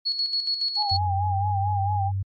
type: tone with tremolo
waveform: sine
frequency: 4364 Hz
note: C#8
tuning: 28 cents flat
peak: -21 dBFS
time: 0.05-0.98 s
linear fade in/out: 20 ms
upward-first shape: square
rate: 7.1 Hz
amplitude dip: 55%
type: tone with vibrato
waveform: sine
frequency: 811 Hz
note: G#5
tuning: 41 cents flat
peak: -24 dBFS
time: 0.76-2.12 s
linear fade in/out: 50 ms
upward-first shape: sine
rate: 4.5 Hz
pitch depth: 70 cents each way
type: tone with pitch glide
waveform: sine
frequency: 92.5 to 96.99 Hz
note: F#2 to G2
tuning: 0 to -18 cents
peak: -23 dBFS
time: 0.91-2.23 s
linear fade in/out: 10 ms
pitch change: +82 cents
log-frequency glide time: 1.17-1.46 s
effects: MP3 32 kbps